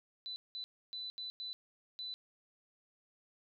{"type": "tone bursts at uneven times", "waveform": "sine", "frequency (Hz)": 3994, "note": "B7", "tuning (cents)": 19, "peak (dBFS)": -40, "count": 6, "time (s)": [[0.26, 0.36], [0.55, 0.64], [0.93, 1.1], [1.18, 1.3], [1.4, 1.53], [1.99, 2.14]], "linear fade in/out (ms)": 0, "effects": []}